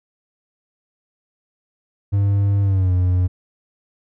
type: tone with pitch glide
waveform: triangle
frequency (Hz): 100 to 90.65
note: G2 to F#2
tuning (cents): +35 to -35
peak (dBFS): -12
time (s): 2.12-3.28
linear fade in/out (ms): 20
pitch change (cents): -170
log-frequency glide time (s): 2.62-2.92
effects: none